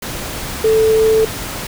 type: tone in noise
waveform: sine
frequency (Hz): 440.7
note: A4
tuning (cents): +3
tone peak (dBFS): -9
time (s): 0.64-1.25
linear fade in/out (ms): 5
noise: pink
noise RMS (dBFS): -25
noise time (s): 0.02-1.67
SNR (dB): +13
effects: none

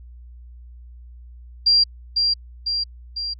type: tone with echo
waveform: sine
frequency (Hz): 4754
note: D8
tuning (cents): +20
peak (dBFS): -12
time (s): 1.66-1.84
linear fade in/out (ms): 10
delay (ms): 500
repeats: 3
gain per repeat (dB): -4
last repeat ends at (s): 3.34
effects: added 60 Hz sine -39 dBFS peak until 3.39 s

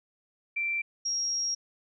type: tone pair in turn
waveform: sine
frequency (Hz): 2349 / 5606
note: D7 / F8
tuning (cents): 0 / +6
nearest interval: octave + minor third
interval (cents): 1506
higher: second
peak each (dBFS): -27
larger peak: neither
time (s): 0.56-0.82 / 1.05-1.55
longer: second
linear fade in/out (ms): 10
effects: none

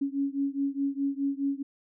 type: beating tone pair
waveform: sine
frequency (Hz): 275.9 / 280.7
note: C#4 / C#4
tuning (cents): -8 / +22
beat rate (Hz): 4.8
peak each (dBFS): -29 / -30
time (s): 0.01-1.63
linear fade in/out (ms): 10
effects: none

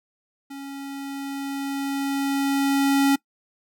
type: tone with level ramp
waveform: square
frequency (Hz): 276.7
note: C#4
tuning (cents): -3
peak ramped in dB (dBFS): -35 to -16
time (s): 0.5-3.16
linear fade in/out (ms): 10
effects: noise-tail reverb RT60 0.1 s tail -22 dB re dry

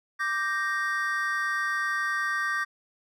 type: chord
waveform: triangle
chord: G minor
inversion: second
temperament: equal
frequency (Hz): 1174.7 / 1568 / 1864.7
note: D6 / G6 / Bb6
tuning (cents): 0 / 0 / 0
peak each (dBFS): -29 / -28 / -28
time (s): 0.19-2.65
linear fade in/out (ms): 20
effects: none

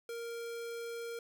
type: tone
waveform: square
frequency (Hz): 466.2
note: A#4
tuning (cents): 0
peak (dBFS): -40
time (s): 0.09-1.19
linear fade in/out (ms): 2
effects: none

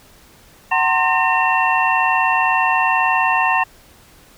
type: tone cluster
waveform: sine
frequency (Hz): 751 / 910 / 1052 / 1823 / 2712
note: F#5 / A#5 / C6 / A#6 / E7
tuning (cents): +26 / -42 / +9 / -39 / +49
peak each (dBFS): -20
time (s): 0.71-3.64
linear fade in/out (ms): 10
effects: pink hiss -48 dBFS RMS until 4.37 s

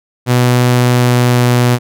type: tone with pitch glide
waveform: sawtooth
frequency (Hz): 123.47 to 122.48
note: B2 to B2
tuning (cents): 0 to -14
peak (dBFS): -4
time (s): 0.26-1.79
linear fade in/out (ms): 50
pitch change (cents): -14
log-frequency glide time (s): 0.75-1.61
effects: none

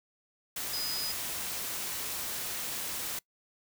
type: tone in noise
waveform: sine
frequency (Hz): 4978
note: D#8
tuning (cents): 0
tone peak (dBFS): -33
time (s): 0.73-1.12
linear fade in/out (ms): 5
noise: white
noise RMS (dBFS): -36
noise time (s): 0.56-3.19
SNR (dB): 0
effects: noise-tail reverb RT60 0.1 s tail -23 dB re dry

